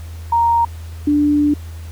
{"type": "tone pair in turn", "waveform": "sine", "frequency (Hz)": [932.3, 293.7], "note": ["A#5", "D4"], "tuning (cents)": [0, 0], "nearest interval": "octave + minor sixth", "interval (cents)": 2000, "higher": "first", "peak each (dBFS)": -11, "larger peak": "neither", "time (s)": [[0.32, 0.65], [1.07, 1.54]], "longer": "second", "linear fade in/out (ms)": 5, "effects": ["added 82 Hz sine -28 dBFS peak until 1.91 s", "pink hiss -44 dBFS RMS until 1.91 s"]}